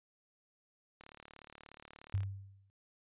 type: click train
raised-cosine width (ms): 0.3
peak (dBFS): -36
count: 46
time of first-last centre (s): 1.01-2.233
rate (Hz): 36.8
type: tone with exponential decay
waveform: sine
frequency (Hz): 97.9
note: G2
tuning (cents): -2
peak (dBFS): -28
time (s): 2.14-2.7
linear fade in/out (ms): 0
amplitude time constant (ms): 120
effects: resampled to 8000 Hz